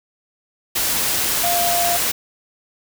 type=tone in noise; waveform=sine; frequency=696 Hz; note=F5; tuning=6 cents flat; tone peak=-19 dBFS; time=1.43-1.97 s; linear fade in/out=10 ms; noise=white; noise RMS=-20 dBFS; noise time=0.75-2.12 s; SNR=-2 dB; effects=none